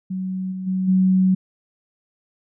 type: tone with level steps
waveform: sine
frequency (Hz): 187.1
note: F#3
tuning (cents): +20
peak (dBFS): -23 / -26 / -19 / -13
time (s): 0.1-1.35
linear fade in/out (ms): 10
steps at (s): 0.51 / 0.66 / 0.87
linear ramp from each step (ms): 20
effects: none